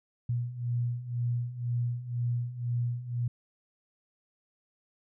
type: beating tone pair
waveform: sine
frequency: 119.2 / 121.2 Hz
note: A#2 / B2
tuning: +39 / -32 cents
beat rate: 2 Hz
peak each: -34 / -30 dBFS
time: 0.29-3.28 s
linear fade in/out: 5 ms
effects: none